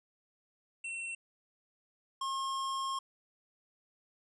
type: tone pair in turn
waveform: square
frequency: 2709 / 1075.1 Hz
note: E7 / C6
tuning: +47 / +47 cents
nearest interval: octave + major third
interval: 1600 cents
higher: first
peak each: -38 / -34 dBFS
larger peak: second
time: 0.84-1.15 / 2.21-2.99 s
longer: second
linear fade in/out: 5 ms
effects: resampled to 22050 Hz